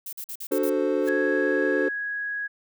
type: noise bursts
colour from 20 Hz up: violet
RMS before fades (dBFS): -35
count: 6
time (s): 0.06-0.698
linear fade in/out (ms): 5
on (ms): 68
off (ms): 46
type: chord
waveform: triangle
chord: D dominant seventh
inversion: none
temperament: equal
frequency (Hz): 293.7 / 370 / 440 / 523.3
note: D4 / F#4 / A4 / C5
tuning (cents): 0 / 0 / 0 / 0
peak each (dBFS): -25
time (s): 0.51-1.89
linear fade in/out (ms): 10
type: noise with exponential growth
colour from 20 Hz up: white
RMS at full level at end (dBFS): -38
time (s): 0.99-1.09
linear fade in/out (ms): 2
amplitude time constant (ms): 21
type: tone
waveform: sine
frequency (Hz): 1661.2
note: G#6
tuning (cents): 0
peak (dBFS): -27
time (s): 1.07-2.48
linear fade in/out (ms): 20
effects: none